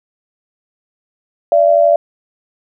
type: tone pair together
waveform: sine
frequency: 584 / 676 Hz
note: D5 / E5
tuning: -10 / +43 cents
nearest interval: minor third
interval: 253 cents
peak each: -10 dBFS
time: 1.52-1.96 s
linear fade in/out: 2 ms
effects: none